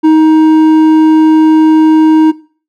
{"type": "tone with hard clipping", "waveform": "sine", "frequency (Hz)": 314.4, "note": "D#4", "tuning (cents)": 18, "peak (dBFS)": -4, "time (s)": [0.03, 2.32], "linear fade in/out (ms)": 20, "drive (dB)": 6, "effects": ["noise-tail reverb RT60 0.4 s tail -19 dB re dry"]}